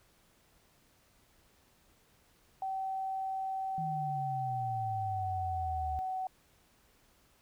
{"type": "tone with pitch glide", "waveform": "sine", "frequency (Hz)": [767, 752.1], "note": ["G5", "F#5"], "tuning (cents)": [-38, 28], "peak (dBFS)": -33, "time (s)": [2.62, 6.27], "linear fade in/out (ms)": 2, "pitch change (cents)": -34, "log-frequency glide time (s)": [5.04, 5.23]}
{"type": "exponential sweep", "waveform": "sine", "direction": "down", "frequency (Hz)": [163.7, 73.42], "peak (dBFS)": -37, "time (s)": [3.78, 5.99], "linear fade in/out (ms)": 0}
{"effects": ["pink hiss -67 dBFS RMS until 7.41 s"]}